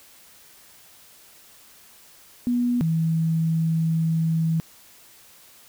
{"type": "tone pair in turn", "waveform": "sine", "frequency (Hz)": [243.3, 162.38], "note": ["B3", "E3"], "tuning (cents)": [-26, -26], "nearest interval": "perfect fifth", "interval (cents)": 700, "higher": "first", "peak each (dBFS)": -19, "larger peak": "neither", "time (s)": [[2.47, 2.81], [2.81, 4.6]], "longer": "second", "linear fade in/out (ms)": 0, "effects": ["white hiss -51 dBFS RMS until 5.68 s"]}